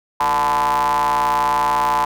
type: ring-modulated tone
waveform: square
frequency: 69.3 Hz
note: C#2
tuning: in tune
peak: -13 dBFS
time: 0.2-2.05 s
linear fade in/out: 5 ms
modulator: 941 Hz
effects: none